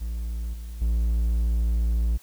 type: tone with level steps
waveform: triangle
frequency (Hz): 57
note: A#1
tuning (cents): -38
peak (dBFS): -25 / -31 / -18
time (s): 0-2.18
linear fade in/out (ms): 20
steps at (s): 0.53 / 0.81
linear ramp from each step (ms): 10
effects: white hiss -54 dBFS RMS until 2.22 s

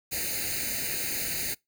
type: noise with comb filter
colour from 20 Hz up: white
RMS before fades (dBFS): -31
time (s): 0.11-1.55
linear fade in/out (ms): 20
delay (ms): 0.45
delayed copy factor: +1
effects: noise-tail reverb RT60 0.2 s tail -25 dB re dry

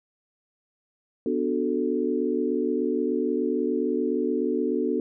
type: chord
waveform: sine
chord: B minor seventh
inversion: none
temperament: equal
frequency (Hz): 246.9 / 293.7 / 370 / 440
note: B3 / D4 / F#4 / A4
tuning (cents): 0 / 0 / 0 / 0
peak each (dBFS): -28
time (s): 1.26-5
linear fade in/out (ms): 2
effects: none

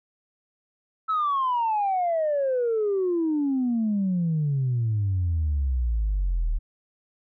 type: exponential sweep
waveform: sine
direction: down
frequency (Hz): 1318.5 to 36.89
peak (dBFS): -20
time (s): 1.08-6.59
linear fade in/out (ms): 20
effects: tanh soft clip ceiling -18 dBFS

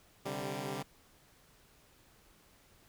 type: chord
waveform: 10% pulse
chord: C suspended second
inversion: none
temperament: equal with one note detuned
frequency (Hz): 132.18 / 146.83 / 196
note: C3 / D3 / G3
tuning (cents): +18 / 0 / 0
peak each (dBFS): -33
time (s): 0.25-0.83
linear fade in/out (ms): 10
effects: pink hiss -64 dBFS RMS until 2.88 s

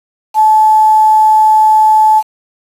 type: tone with quantisation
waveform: sine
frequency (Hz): 866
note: A5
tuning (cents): -28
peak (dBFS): -4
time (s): 0.34-2.23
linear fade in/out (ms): 50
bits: 5
effects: resampled to 32000 Hz

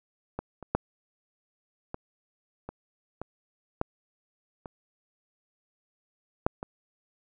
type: clicks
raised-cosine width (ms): 1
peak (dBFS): -18 / -27 / -9 / -20 / -23 / -21 / -12 / -25 / -8 / -21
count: 10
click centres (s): 0.39 / 0.627 / 0.75 / 1.944 / 2.69 / 3.216 / 3.814 / 4.658 / 6.465 / 6.629
effects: none

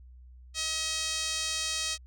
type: tone with band-pass filter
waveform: 5% pulse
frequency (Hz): 636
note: D#5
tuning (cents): +38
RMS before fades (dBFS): -32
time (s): 0.54-1.98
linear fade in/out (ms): 50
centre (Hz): 5100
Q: 0.66
effects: added 62 Hz sine -48 dBFS peak until 2.06 s

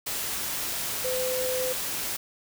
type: tone in noise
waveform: sine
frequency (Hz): 510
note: C5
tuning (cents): -44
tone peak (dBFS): -27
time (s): 1.04-1.73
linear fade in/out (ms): 10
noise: white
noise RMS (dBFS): -31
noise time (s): 0.06-2.17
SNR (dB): +1
effects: none

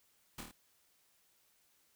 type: noise with echo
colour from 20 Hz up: pink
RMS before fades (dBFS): -44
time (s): 0.38-0.41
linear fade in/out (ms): 5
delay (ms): 26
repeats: 4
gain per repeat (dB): -3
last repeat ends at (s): 0.514
effects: white hiss -72 dBFS RMS until 1.95 s

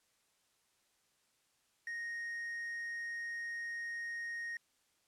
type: tone with quantisation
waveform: triangle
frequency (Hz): 1864.7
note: A#6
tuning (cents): 0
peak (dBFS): -37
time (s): 1.87-4.57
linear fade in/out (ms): 2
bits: 11
effects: white hiss -75 dBFS RMS until 5.07 s + low-pass 10000 Hz 12 dB/octave

